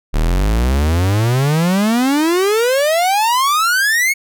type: exponential sweep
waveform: 45% pulse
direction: up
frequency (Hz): 36.37 to 2229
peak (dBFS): -12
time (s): 0.13-4.14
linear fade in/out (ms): 20
effects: none